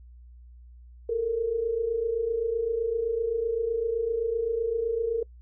sine tone pair together, 434.7 / 462.5 Hz, A4 / A#4, -21 / -14 cents, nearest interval minor second, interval 107 cents, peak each -31 / -25 dBFS, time 1.09-5.23 s, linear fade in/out 5 ms, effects noise-tail reverb RT60 0.1 s tail -26 dB re dry + added 60 Hz sine -46 dBFS peak until 5.41 s

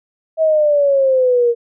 sine exponential sweep, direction down, 647 to 466.2 Hz, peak -10 dBFS, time 0.37-1.55 s, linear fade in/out 50 ms, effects none

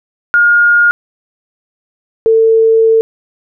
sine tone pair in turn, 1423 / 448.2 Hz, F6 / A4, +32 / +32 cents, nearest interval octave + minor sixth, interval 2000 cents, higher first, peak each -5 dBFS, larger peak neither, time 0.34-0.91 / 2.26-3.01 s, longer second, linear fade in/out 0 ms, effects none

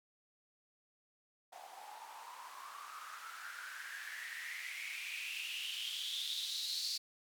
blue noise with band-pass filter sweep, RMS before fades -44 dBFS, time 1.52-6.98 s, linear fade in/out 10 ms, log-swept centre 740 to 4500 Hz, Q 7.5, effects none

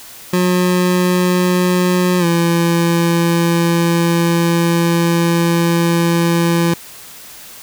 25% pulse tone with pitch glide, 180.4 to 169.29 Hz, F#3 to E3, -44 to +46 cents, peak -8 dBFS, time 0.33-6.74 s, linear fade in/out 5 ms, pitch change -110 cents, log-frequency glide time 2.19-2.25 s, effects white hiss -36 dBFS RMS until 7.62 s

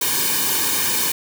white noise with comb filter, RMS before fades -20 dBFS, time 0.01-1.12 s, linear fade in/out 5 ms, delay 1.5 ms, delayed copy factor -1, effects none

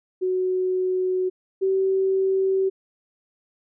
sine tone pair in turn, 370 / 383.1 Hz, F#4 / G4, 0 / -40 cents, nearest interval minor second, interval 60 cents, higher second, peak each -20 / -18 dBFS, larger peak second, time 0.21-1.3 / 1.61-2.7 s, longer neither, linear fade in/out 20 ms, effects none

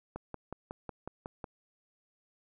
click train, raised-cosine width 1 ms, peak -25 dBFS, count 8, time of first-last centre 0.16-1.442 s, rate 5.46 Hz, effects none

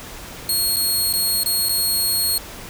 15% pulse tone with dropouts, 4300 Hz, C8, 47 cents sharp, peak -11 dBFS, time 0.49-2.38 s, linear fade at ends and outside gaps 2 ms, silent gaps 0.761-0.766 / 1.128-1.136 / 1.435-1.459 / 1.687-1.692 s, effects pink hiss -36 dBFS RMS until 2.69 s

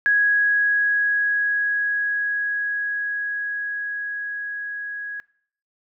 sine tone with level ramp, 1661.2 Hz, G#6, in tune, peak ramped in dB -14 to -28 dBFS, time 0.06-5.2 s, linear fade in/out 0 ms, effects noise-tail reverb RT60 0.6 s tail -22 dB re dry

